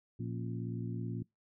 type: harmonic tone with a mistuned harmonic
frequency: 58.27 Hz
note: A#1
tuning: in tune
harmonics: 2 / 3 / 4 / 5 / 6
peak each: -38 / -42 / -44 / -46 / -48 dBFS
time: 0.19-1.23 s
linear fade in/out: 10 ms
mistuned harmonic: 5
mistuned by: -89 cents
effects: noise-tail reverb RT60 0.2 s tail -25 dB re dry